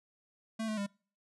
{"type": "tone with pitch steps", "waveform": "square", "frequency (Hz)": [222.3, 215.9, 200.8], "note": ["A3", "A3", "G3"], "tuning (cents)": [18, -33, 42], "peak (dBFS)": -34, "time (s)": [0.59, 0.866], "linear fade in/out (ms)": 10, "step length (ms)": 92, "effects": ["noise-tail reverb RT60 0.4 s tail -25 dB re dry", "resampled to 24000 Hz"]}